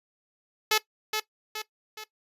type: tone with echo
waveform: 5% pulse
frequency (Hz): 431.4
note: A4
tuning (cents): -34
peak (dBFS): -9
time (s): 0.71-0.78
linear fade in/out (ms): 5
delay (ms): 420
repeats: 3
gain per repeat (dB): -6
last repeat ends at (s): 2.04
effects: noise-tail reverb RT60 0.1 s tail -17 dB re dry + resampled to 32000 Hz